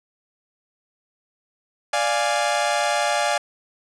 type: chord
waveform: sawtooth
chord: D diminished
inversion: none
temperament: equal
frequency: 587.3 / 698.5 / 830.6 Hz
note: D5 / F5 / Ab5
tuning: 0 / 0 / 0 cents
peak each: -20 dBFS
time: 1.93-3.38 s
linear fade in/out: 5 ms
effects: resampled to 22050 Hz